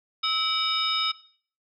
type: tone cluster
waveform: sine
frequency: 1295 / 2306 / 2961 / 3719 / 5110 Hz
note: E6 / D7 / F#7 / A#7 / D#8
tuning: -31 / -32 / +1 / -5 / +45 cents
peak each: -28 / -33 / -32 / -25 / -30 dBFS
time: 0.23-1.12 s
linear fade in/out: 10 ms
effects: noise-tail reverb RT60 0.5 s tail -18 dB re dry + tanh soft clip ceiling -11 dBFS